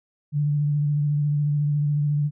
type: tone with vibrato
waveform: sine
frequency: 146.83 Hz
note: D3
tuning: in tune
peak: -19 dBFS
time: 0.32-2.31 s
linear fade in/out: 50 ms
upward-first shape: sine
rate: 14 Hz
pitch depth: 25 cents each way
effects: none